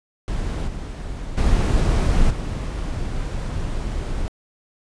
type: noise with level steps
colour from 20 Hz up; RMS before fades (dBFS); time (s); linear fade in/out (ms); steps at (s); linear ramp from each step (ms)
brown; -24 / -29 / -17 / -25; 0.28-4.28; 0; 0.67 / 1.37 / 2.3; 10
effects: resampled to 22050 Hz